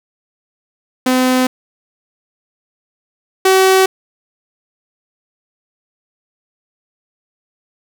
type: tone pair in turn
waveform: sawtooth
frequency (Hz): 255.5 / 379.6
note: C4 / F#4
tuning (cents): -41 / +44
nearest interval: perfect fifth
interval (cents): 685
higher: second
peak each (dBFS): -7 / -4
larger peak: second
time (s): 1.06-1.47 / 3.45-3.86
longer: neither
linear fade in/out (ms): 5
effects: none

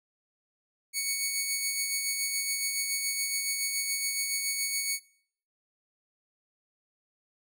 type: tone with tremolo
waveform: 10% pulse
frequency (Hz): 2226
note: C#7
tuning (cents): +7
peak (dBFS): -18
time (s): 0.93-5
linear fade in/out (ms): 50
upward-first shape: sine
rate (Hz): 7.1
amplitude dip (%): 35
effects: noise-tail reverb RT60 0.6 s tail -23 dB re dry

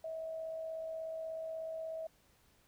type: tone with amplitude modulation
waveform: sine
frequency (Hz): 645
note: E5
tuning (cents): -38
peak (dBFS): -37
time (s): 0.04-2.07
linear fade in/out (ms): 5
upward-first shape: sine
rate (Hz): 56.5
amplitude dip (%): 35
effects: pink hiss -69 dBFS RMS until 2.67 s

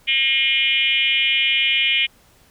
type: tone with frequency modulation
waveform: sine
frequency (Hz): 2690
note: E7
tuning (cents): +34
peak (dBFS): -15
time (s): 0.07-2.07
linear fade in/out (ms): 20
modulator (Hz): 271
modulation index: 2.1
effects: pink hiss -54 dBFS RMS until 2.5 s

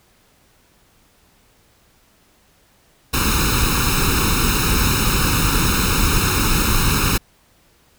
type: noise with comb filter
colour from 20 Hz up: pink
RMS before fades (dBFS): -17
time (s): 3.13-7.18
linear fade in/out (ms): 10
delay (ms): 0.76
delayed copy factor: +0.9
effects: pink hiss -56 dBFS RMS until 7.98 s

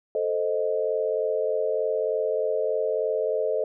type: chord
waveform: sine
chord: A diminished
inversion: none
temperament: equal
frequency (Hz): 440 / 523.3 / 622.3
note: A4 / C5 / Eb5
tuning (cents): 0 / 0 / 0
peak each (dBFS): -26 / -28 / -27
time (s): 0.15-3.64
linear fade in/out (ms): 2
effects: none

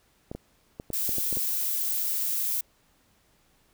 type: clicks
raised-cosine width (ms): 2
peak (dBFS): -22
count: 8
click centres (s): 0.315 / 0.35 / 0.799 / 0.903 / 1.092 / 1.183 / 1.327 / 1.371
type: noise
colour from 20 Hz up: violet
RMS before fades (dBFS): -28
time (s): 0.93-2.61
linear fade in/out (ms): 5
effects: pink hiss -65 dBFS RMS until 3.73 s

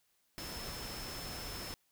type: tone in noise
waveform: sine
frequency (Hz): 5270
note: E8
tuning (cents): -1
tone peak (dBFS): -47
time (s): 0.38-1.74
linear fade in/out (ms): 0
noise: pink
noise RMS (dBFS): -44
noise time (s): 0.38-1.74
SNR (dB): -6
effects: white hiss -75 dBFS RMS until 1.91 s

